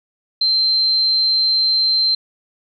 sine tone, 4124 Hz, C8, 26 cents flat, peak -13 dBFS, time 0.41-2.15 s, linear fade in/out 5 ms, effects none

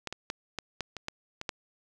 clicks, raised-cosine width 0.2 ms, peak -17 / -19 / -15 / -16 / -15 / -21 / -16 / -19 / -14 dBFS, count 9, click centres 0.073 / 0.126 / 0.301 / 0.587 / 0.807 / 0.967 / 1.084 / 1.414 / 1.492 s, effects none

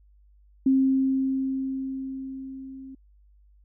sine tone with level ramp, 266.1 Hz, C4, 29 cents sharp, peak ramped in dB -16 to -39 dBFS, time 0.66-2.95 s, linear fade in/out 5 ms, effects added 50 Hz sine -54 dBFS peak until 3.64 s

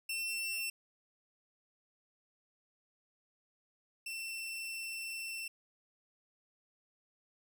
sawtooth tone pair in turn, 2699 / 2689 Hz, E7 / E7, +40 / +34 cents, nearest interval unison, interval 6 cents, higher first, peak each -32 / -36 dBFS, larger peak first, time 0.09-0.7 / 4.06-5.48 s, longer second, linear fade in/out 5 ms, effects none

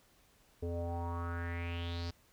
square tone with low-pass filter sweep, 85.5 Hz, F2, 36 cents flat, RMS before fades -38 dBFS, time 0.62-2.11 s, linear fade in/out 10 ms, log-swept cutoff 460 to 5000 Hz, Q 5.4, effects pink hiss -67 dBFS RMS until 2.32 s

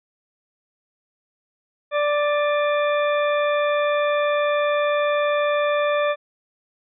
harmonic tone with a mistuned harmonic, 587 Hz, D5, 1 cent flat, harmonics 1 / 2 / 3 / 4 / 6, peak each -19 / -25 / -29 / -31 / -35 dBFS, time 1.91-6.16 s, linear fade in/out 50 ms, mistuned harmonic 4, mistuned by +34 cents, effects none

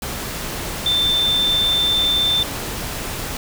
sine tone in noise, 3558 Hz, A7, 19 cents sharp, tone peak -15 dBFS, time 0.86-2.43 s, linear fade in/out 2 ms, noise pink, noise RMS -27 dBFS, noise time 0.02-3.37 s, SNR +9 dB, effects none

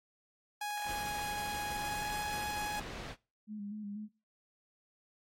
sawtooth tone with pitch glide, 830.6 to 836.4 Hz, G#5 to G#5, 0 to +12 cents, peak -32 dBFS, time 0.61-2.8 s, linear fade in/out 5 ms, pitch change +12 cents, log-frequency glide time 1.71-2.1 s
pink low-pass noise, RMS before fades -45 dBFS, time 0.84-3.16 s, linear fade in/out 50 ms, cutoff 4500 Hz, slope 12 dB/octave
sine tone with vibrato, 207.7 Hz, G#3, in tune, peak -39 dBFS, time 3.47-4.09 s, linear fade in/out 50 ms, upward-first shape square, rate 4.1 Hz, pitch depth 39 cents each way
effects noise-tail reverb RT60 0.3 s tail -21 dB re dry + AAC 48 kbps

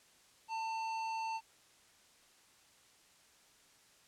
triangle tone with hard clipping, 895 Hz, A5, 29 cents sharp, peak -38 dBFS, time 0.48-1.41 s, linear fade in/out 50 ms, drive 15 dB, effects white hiss -65 dBFS RMS until 4.07 s + low-pass 9000 Hz 12 dB/octave

